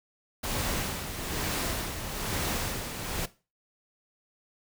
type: noise with tremolo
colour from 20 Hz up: pink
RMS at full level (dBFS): -30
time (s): 0.43-3.26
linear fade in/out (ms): 10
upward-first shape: sine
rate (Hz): 1.1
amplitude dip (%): 55
effects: noise-tail reverb RT60 0.3 s tail -17 dB re dry